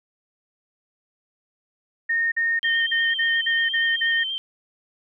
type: tone bursts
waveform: sine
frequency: 1840 Hz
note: A#6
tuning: 23 cents flat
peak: -19 dBFS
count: 8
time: 2.09-4.238 s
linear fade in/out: 10 ms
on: 230 ms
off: 44 ms
type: tone with vibrato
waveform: sine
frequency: 3136 Hz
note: G7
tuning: in tune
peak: -25 dBFS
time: 2.63-4.38 s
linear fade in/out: 0 ms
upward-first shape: sine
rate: 8.4 Hz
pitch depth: 28 cents each way
effects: none